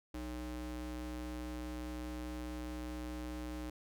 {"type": "ring-modulated tone", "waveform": "square", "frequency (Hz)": 123.47, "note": "B2", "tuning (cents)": 0, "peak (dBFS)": -38, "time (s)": [0.14, 3.7], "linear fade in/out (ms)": 5, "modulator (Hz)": 184, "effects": []}